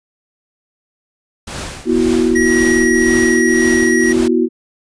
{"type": "noise with tremolo", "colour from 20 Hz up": "pink", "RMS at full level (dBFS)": -24, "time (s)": [1.47, 4.28], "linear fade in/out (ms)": 5, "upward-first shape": "triangle", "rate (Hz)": 1.9, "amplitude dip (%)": 85}
{"type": "chord", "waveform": "sine", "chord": "B suspended fourth", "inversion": "none", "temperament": "equal with one note detuned", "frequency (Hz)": [243.7, 329.6, 370], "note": ["B3", "E4", "F#4"], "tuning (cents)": [-23, 0, 0], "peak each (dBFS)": -15, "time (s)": [1.85, 4.49], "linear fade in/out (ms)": 50}
{"type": "noise bursts", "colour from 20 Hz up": "brown", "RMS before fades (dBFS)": -31, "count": 4, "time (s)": [1.91, 3.197], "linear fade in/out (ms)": 10, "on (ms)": 300, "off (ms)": 29}
{"type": "tone", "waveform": "square", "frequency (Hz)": 1909, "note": "A#6", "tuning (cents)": 41, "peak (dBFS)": -16, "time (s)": [2.35, 4.13], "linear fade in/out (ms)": 10}
{"effects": ["resampled to 22050 Hz"]}